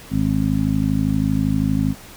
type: harmonic tone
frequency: 52.6 Hz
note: G#1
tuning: 23 cents sharp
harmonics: 1 / 2 / 3 / 4 / 5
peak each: -26 / -24 / -22 / -22 / -21 dBFS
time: 0.1-1.95 s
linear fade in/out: 50 ms
effects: pink hiss -41 dBFS RMS until 2.16 s